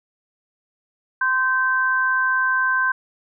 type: tone pair together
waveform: sine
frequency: 1036.6 / 1552 Hz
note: C6 / G6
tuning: -16 / -18 cents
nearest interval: perfect fifth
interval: 698 cents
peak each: -22 / -18 dBFS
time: 1.21-2.92 s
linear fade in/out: 5 ms
effects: none